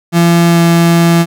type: tone with pitch glide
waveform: 35% pulse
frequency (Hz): 170 to 168.83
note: F3 to E3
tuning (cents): -46 to +42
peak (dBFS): -4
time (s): 0.12-1.26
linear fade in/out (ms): 50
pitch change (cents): -12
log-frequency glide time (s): 0.47-0.62
effects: none